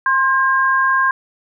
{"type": "tone pair together", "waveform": "sine", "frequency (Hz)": [1056, 1612.3], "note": ["C6", "G6"], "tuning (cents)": [16, 48], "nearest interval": "perfect fifth", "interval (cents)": 732, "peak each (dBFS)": [-15, -15], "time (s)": [0.06, 1.11], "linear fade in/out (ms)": 2, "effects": []}